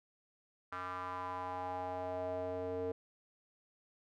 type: tone with band-pass filter sweep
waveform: square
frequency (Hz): 91.2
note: F#2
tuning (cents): -24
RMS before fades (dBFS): -40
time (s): 0.72-2.92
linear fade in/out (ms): 5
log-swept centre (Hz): 1300 to 480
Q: 4.3
effects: none